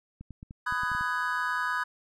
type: clicks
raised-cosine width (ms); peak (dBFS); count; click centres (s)
5; -30; 9; 0.21 / 0.307 / 0.429 / 0.509 / 0.724 / 0.834 / 0.917 / 0.95 / 1.01
type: chord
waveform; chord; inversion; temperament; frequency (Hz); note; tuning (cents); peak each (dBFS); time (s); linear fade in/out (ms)
triangle; G# minor seventh; first; just; 996.7 / 1245.9 / 1495.1 / 1661.2; B5 / D#6 / F#6 / G#6; +16 / +2 / +18 / 0; -31; 0.66-1.84; 10
effects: none